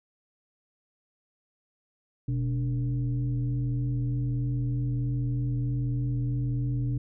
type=tone with frequency modulation; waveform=sine; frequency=123.7 Hz; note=B2; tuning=3 cents sharp; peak=-25 dBFS; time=2.28-6.98 s; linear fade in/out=5 ms; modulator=166 Hz; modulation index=0.59; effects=none